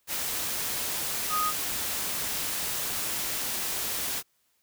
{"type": "tone in noise", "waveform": "sine", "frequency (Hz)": 1244.5, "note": "D#6", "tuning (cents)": 0, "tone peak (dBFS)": -25, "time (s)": [1.29, 1.53], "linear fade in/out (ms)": 50, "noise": "white", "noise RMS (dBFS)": -31, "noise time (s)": [0.07, 4.23], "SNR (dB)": 3, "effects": ["white hiss -71 dBFS RMS until 4.62 s"]}